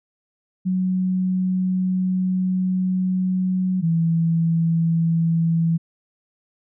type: tone pair in turn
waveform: sine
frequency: 185 / 165.36 Hz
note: F#3 / E3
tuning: 0 / +6 cents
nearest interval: major second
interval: 194 cents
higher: first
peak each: -18 / -16 dBFS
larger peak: second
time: 0.65-3.82 / 3.82-5.78 s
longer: first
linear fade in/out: 20 ms
effects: none